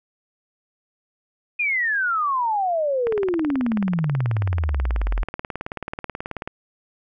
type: exponential sweep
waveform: sine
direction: down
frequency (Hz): 2486 to 40.1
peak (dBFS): -19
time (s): 1.59-5.24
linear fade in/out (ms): 10
type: click train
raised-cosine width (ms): 0.5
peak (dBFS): -14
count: 64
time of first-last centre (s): 3.07-6.475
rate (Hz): 18.5
effects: none